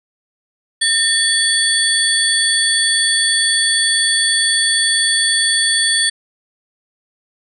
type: tone cluster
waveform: sine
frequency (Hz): 1812 / 3399 / 4521 / 8810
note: A#6 / G#7 / C#8 / C#9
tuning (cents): -50 / +39 / +33 / -12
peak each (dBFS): -18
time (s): 0.81-6.1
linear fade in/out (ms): 10
effects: none